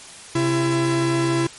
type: tone pair together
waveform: 45% pulse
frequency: 133.1 / 335.4 Hz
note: C3 / E4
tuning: +30 / +30 cents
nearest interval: octave + major third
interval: 1600 cents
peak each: -23 / -19 dBFS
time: 0.35-1.47 s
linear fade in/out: 5 ms
effects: white hiss -40 dBFS RMS until 1.58 s + MP3 48 kbps